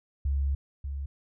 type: tone pair in turn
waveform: sine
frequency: 69.3 / 69.58 Hz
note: C#2 / C#2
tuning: 0 / +7 cents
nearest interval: unison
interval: 7 cents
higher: second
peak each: -24 / -31 dBFS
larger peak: first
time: 0.25-0.55 / 0.84-1.06 s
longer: first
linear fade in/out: 5 ms
effects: none